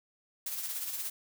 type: noise with tremolo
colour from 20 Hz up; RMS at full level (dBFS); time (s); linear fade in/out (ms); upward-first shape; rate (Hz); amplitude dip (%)
blue; -35; 0.46-1.1; 5; sine; 17; 45
effects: none